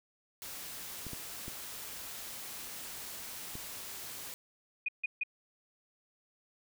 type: noise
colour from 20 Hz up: white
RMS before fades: -44 dBFS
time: 0.42-4.34 s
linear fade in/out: 0 ms
type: clicks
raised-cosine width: 3 ms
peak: -30 dBFS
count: 4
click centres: 1.067 / 1.133 / 1.481 / 3.554 s
type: tone bursts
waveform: sine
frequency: 2467 Hz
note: D#7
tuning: 15 cents flat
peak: -30 dBFS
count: 3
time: 4.86-5.235 s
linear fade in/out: 5 ms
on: 25 ms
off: 150 ms
effects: none